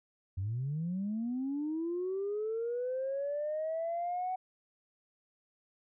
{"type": "linear sweep", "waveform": "sine", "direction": "up", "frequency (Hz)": [89.1, 750], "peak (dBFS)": -31, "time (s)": [0.37, 4.36], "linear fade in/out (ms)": 10, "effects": ["tanh soft clip ceiling -28 dBFS"]}